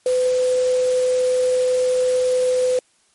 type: tone in noise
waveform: sine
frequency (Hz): 505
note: B4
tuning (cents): +39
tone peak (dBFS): -15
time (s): 0.06-2.79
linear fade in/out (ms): 2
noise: white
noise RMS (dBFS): -33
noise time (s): 0.06-2.79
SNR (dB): +15
effects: white hiss -60 dBFS RMS until 3.14 s + MP3 48 kbps